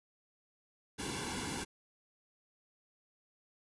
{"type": "noise with comb filter", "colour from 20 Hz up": "pink", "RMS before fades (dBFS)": -39, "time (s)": [0.98, 1.65], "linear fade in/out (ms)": 20, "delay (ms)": 1.6, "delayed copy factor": -1, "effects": ["resampled to 24000 Hz"]}